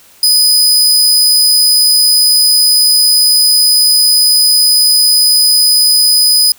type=tone; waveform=sawtooth; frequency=4989 Hz; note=D#8; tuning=4 cents sharp; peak=-3 dBFS; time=0.23-6.52 s; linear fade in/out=2 ms; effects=white hiss -43 dBFS RMS until 6.58 s